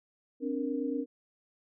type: tone cluster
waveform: sine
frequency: 263.7 / 292.3 / 468.1 Hz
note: C4 / D4 / A#4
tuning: +14 / -8 / +7 cents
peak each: -33 / -34 / -36 dBFS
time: 0.4-1.06 s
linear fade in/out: 50 ms
effects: none